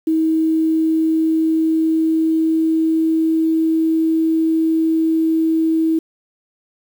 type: tone with pitch glide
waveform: sine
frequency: 319.8 to 322.4 Hz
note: D#4 to E4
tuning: +48 to -38 cents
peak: -13 dBFS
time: 0.07-5.99 s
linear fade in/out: 5 ms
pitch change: +14 cents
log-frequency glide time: 0.42-4.22 s
effects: 7-bit